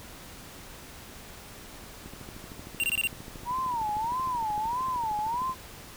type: click train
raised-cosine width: 3 ms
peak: -30 dBFS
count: 46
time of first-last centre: 2.06-5.495 s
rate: 13.1 Hz
type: tone bursts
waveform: square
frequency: 2768 Hz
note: F7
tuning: 16 cents flat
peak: -25 dBFS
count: 5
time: 2.8-3.072 s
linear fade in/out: 0 ms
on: 36 ms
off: 23 ms
type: tone with vibrato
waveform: sine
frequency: 935 Hz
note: A#5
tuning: 5 cents sharp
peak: -27 dBFS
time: 3.45-5.55 s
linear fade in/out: 50 ms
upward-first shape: sine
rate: 1.6 Hz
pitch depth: 190 cents each way
effects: pink hiss -46 dBFS RMS until 5.96 s